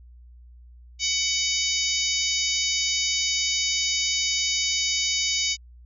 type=harmonic tone with a mistuned harmonic; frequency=749 Hz; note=F#5; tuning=21 cents sharp; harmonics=3 / 4 / 5 / 6 / 7 / 8 / 9; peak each=-30 / -30 / -30 / -30 / -30 / -30 / -30 dBFS; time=0.99-5.57 s; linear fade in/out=50 ms; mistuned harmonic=6; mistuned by=+56 cents; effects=added 60 Hz sine -45 dBFS peak until 5.85 s